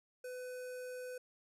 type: tone with notch filter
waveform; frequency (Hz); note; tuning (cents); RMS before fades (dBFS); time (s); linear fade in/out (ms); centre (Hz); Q
square; 502; B4; +28; -45; 0.24-1.18; 5; 3600; 1.2
effects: resampled to 32000 Hz + 13-bit